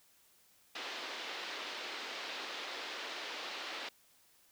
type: band-pass noise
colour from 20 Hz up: white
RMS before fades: -43 dBFS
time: 0.75-3.89 s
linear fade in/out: 5 ms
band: 300 to 4200 Hz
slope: 24 dB/octave
effects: white hiss -67 dBFS RMS until 4.51 s